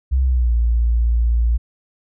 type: tone with pitch glide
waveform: sine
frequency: 65.41 to 57.94 Hz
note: C2 to A#1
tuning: 0 to -10 cents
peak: -13 dBFS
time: 0.11-1.58 s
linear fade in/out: 20 ms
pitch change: -210 cents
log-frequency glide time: 0.24-0.53 s
effects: none